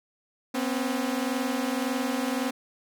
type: tone pair together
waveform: sawtooth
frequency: 246.4 / 268.2 Hz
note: B3 / C4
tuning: -4 / +43 cents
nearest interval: minor second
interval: 147 cents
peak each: -25 dBFS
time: 0.54-2.51 s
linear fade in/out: 10 ms
effects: none